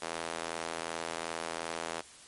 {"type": "tone with high-pass filter", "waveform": "square", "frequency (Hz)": 41.34, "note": "E1", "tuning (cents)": 6, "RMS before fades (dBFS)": -38, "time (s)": [0.01, 2.02], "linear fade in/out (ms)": 20, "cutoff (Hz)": 550, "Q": 0.89, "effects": ["white hiss -53 dBFS RMS until 2.27 s", "MP3 48 kbps"]}